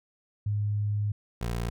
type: tone pair in turn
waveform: sine / 20% pulse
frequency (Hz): 103.83 / 58.27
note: G#2 / A#1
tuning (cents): 0 / 0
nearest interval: minor seventh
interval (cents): 1000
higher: first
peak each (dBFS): -25 / -24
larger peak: second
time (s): 0.46-1.12 / 1.41-1.7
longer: first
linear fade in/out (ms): 5
effects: none